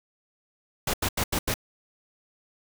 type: noise bursts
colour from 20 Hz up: pink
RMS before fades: -26 dBFS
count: 5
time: 0.87-1.541 s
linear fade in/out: 5 ms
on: 67 ms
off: 84 ms
effects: none